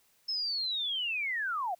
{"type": "linear sweep", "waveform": "sine", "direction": "down", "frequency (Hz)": [5274, 659.3], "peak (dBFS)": -30, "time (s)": [0.28, 1.75], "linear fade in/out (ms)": 10, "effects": ["white hiss -68 dBFS RMS until 1.79 s"]}